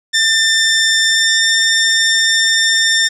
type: tone with pitch glide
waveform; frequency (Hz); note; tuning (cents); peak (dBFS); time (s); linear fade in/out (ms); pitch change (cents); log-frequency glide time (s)
15% pulse; 1791 to 1803.5; A6 to A6; +30 to +42; -4; 0.13-3.09; 20; +12; 1.05-1.45
effects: low-pass 9000 Hz 12 dB/octave